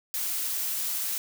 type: noise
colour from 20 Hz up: blue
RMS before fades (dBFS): -30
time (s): 0.14-1.18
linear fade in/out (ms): 0
effects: none